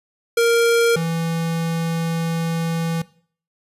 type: tone pair in turn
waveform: square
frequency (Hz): 466.2 / 165.4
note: A#4 / E3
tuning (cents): 0 / +6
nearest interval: octave + tritone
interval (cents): 1794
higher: first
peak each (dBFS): -14 / -21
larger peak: first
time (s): 0.37-0.96 / 0.96-3.02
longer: second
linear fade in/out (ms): 5
effects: noise-tail reverb RT60 0.5 s tail -19 dB re dry + resampled to 32000 Hz